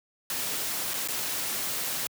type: noise with dropouts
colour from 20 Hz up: white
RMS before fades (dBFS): -31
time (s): 0.3-2.07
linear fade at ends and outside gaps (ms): 1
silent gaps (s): 0.936-0.94 / 1.076-1.085
effects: high-pass 100 Hz 12 dB/octave